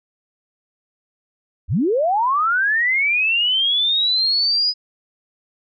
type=linear sweep; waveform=sine; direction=up; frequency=52.6 to 5000 Hz; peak=-15 dBFS; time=1.68-4.74 s; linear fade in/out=50 ms; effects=none